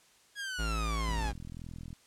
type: linear sweep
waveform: sawtooth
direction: down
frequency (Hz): 1670 to 789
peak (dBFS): -32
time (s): 0.35-1.33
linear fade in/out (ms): 50
type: tone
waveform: square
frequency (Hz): 55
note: A1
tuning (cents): 0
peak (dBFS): -32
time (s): 0.58-1.33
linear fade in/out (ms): 20
type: click train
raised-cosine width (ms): 5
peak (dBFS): -32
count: 36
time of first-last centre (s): 1.09-1.929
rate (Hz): 41.7
effects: white hiss -63 dBFS RMS until 2.06 s + low-pass 9000 Hz 12 dB/octave